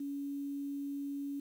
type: tone with quantisation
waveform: sine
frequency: 281.7 Hz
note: C#4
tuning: 28 cents sharp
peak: -36 dBFS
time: 0-1.4 s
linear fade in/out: 5 ms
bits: 10
effects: none